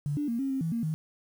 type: tone with pitch steps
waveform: sine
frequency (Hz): 145.2 / 293.4 / 233 / 271.4 / 266.8 / 163.6 / 231.9 / 157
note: D3 / D4 / A#3 / C#4 / C4 / E3 / A#3 / D#3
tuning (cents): -19 / -2 / -1 / -36 / +34 / -13 / -9 / +16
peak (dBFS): -27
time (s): 0.06-0.94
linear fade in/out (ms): 0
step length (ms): 110
effects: 9-bit